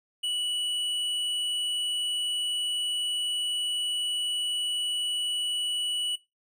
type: tone with hard clipping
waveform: sine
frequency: 2948 Hz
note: F#7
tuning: 7 cents flat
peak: -28 dBFS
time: 0.23-6.16 s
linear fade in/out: 10 ms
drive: 7 dB
effects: noise-tail reverb RT60 0.2 s tail -17 dB re dry